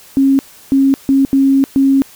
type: tone bursts at uneven times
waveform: sine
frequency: 271.8 Hz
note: C#4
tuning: 34 cents flat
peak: -7 dBFS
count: 5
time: 0.17-0.39 / 0.72-0.94 / 1.09-1.25 / 1.33-1.64 / 1.76-2.02 s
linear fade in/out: 0 ms
effects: white hiss -41 dBFS RMS until 2.15 s